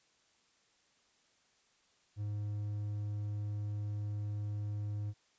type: tone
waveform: triangle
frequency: 103.83 Hz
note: G#2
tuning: in tune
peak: -33 dBFS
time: 2.16-5.14 s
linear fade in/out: 50 ms
effects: white hiss -71 dBFS RMS until 5.38 s + resampled to 16000 Hz